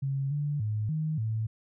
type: tone with pitch steps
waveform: sine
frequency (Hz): 136.8 / 146.2 / 106.9 / 156.1 / 110.5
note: C#3 / D3 / A2 / D#3 / A2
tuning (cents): -23 / -7 / -49 / +6 / +8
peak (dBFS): -27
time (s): 0.02-1.47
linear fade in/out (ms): 10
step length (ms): 290
effects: none